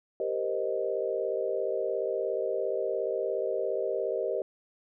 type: chord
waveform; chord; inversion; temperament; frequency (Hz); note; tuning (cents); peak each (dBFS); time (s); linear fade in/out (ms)
sine; C minor seventh; second; equal; 392 / 466.2 / 523.3 / 622.3; G4 / Bb4 / C5 / Eb5; 0 / 0 / 0 / 0; -33; 0.2-4.42; 2
effects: none